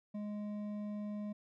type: tone with hard clipping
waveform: triangle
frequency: 208.2 Hz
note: G#3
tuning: 5 cents sharp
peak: -40 dBFS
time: 0.14-1.33 s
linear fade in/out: 10 ms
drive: 11 dB
effects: none